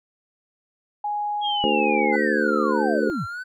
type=tone with pitch glide; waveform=sine; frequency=830.6 to 823 Hz; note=G#5 to G#5; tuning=0 to -16 cents; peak=-23 dBFS; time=1.04-2.16 s; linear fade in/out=5 ms; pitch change=-16 cents; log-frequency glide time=1.52-1.61 s
type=linear sweep; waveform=sine; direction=down; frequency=3321 to 65.41 Hz; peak=-24 dBFS; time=1.41-3.27 s; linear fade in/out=50 ms
type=harmonic tone; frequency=73.9 Hz; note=D2; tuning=11 cents sharp; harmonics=3 / 4 / 5 / 6 / 7; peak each=-26 / -26 / -26 / -26 / -26 dBFS; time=1.64-3.1 s; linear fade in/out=0 ms
type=tone with vibrato; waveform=triangle; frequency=1459 Hz; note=F#6; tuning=25 cents flat; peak=-28 dBFS; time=2.12-3.44 s; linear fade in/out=20 ms; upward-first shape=sine; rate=1.6 Hz; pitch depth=120 cents each way
effects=none